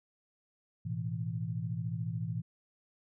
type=chord; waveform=sine; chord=A suspended second; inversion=none; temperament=just; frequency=110 / 123.75 / 165 Hz; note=A2 / B2 / E3; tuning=0 / +4 / +2 cents; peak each=-37 / -38 / -37 dBFS; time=0.85-2.42 s; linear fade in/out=10 ms; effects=none